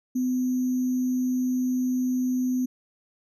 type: tone with sample-and-hold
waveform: sine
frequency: 253.4 Hz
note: B3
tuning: 45 cents sharp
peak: -22 dBFS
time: 0.15-2.66 s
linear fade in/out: 10 ms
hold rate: 6300 Hz
effects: resampled to 32000 Hz